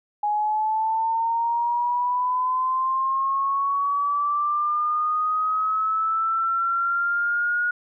sine linear sweep, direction up, 830.6 to 1447 Hz, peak -20 dBFS, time 0.23-7.71 s, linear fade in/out 5 ms, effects none

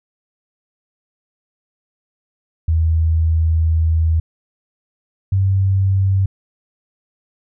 sine tone pair in turn, 80.8 / 96.42 Hz, E2 / G2, -34 / -28 cents, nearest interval minor third, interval 306 cents, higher second, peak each -12 dBFS, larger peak neither, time 2.68-4.2 / 5.32-6.26 s, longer first, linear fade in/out 5 ms, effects none

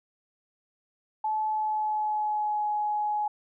sine tone with pitch glide, 863 to 840.4 Hz, A5 to G#5, -34 to +20 cents, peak -25 dBFS, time 1.24-3.28 s, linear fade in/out 5 ms, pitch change -46 cents, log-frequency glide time 1.46-2.67 s, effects none

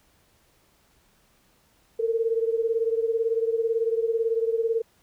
sine beating tone pair, 450.2 / 468.2 Hz, A4 / A#4, +40 / +8 cents, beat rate 18 Hz, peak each -23 / -27 dBFS, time 1.99-4.82 s, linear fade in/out 10 ms, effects pink hiss -63 dBFS RMS until 5.02 s

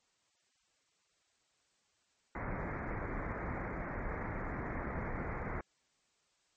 pink low-pass noise, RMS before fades -39 dBFS, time 2.35-5.61 s, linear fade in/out 2 ms, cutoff 2200 Hz, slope 96 dB/octave, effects white hiss -75 dBFS RMS until 6.56 s + MP3 32 kbps

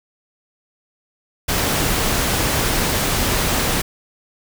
pink noise, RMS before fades -19 dBFS, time 1.48-3.82 s, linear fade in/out 10 ms, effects none

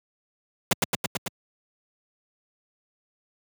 pink noise with echo, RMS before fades -20 dBFS, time 0.71-0.73 s, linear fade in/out 2 ms, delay 110 ms, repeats 5, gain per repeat -2 dB, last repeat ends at 1.28 s, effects high-pass 100 Hz 12 dB/octave

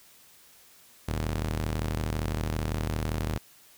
sawtooth ring-modulated tone, 77.78 Hz, D#2, in tune, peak -21 dBFS, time 1.08-3.38 s, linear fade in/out 5 ms, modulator 22.7 Hz, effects white hiss -56 dBFS RMS until 3.77 s

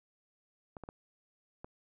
clicks, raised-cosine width 1 ms, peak -30 dBFS, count 4, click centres 0.768 / 0.837 / 0.889 / 1.645 s, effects none

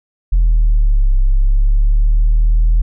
sine linear two-way sweep, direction down then up, 42.46 to 32.7 to 40.87 Hz, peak -6 dBFS, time 0.32-2.82 s, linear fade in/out 10 ms, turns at 1.17 s, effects tanh soft clip ceiling -6 dBFS

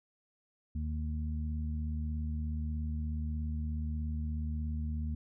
harmonic tone, 76.8 Hz, D#2, 22 cents flat, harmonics 1 / 2 / 3, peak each -33 / -44 / -41 dBFS, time 0.75-5.15 s, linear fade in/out 5 ms, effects none

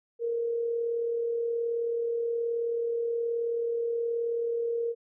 sine tone with amplitude modulation, 466.5 Hz, A#4, 1 cent sharp, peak -25 dBFS, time 0.19-4.95 s, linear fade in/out 50 ms, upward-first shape sine, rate 38.8 Hz, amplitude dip 35%, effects none

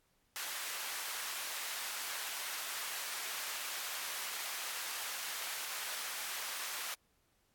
pink high-pass noise, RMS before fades -41 dBFS, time 0.36-6.94 s, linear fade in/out 0 ms, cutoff 1200 Hz, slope 12 dB/octave, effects pink hiss -75 dBFS RMS until 7.54 s + AAC 64 kbps

